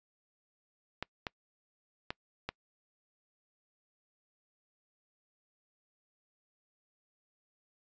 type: clicks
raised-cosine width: 0.3 ms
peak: -19 dBFS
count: 4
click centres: 1.026 / 1.268 / 2.105 / 2.49 s
effects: noise-tail reverb RT60 0.1 s tail -26 dB re dry + resampled to 16000 Hz